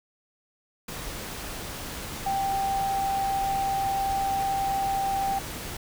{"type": "tone in noise", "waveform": "sine", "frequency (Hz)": 784, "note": "G5", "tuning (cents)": 0, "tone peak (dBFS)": -24, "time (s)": [2.26, 5.39], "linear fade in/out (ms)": 5, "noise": "pink", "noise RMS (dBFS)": -36, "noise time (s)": [0.88, 5.77], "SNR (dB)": 9, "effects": []}